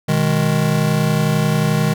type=chord; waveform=square; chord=G# minor; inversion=first; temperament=just; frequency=124.59 / 155.74 / 207.7 Hz; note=B2 / D#3 / G#3; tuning=+16 / +2 / 0 cents; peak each=-22 / -17 / -21 dBFS; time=0.08-1.94 s; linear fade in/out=10 ms; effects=none